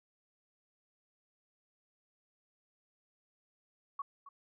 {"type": "tone with echo", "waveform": "sine", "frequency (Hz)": 1119, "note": "C#6", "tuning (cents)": 16, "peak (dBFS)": -35, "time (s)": [3.99, 4.02], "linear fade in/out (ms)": 5, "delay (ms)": 270, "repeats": 1, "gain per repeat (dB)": -14, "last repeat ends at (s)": 4.29, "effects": []}